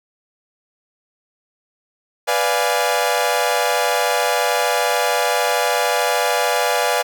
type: chord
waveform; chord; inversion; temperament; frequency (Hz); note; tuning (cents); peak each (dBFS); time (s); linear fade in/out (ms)
sawtooth; B diminished seventh; none; equal; 493.9 / 587.3 / 698.5 / 830.6; B4 / D5 / F5 / Ab5; 0 / 0 / 0 / 0; -18; 2.27-7.03; 20
effects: none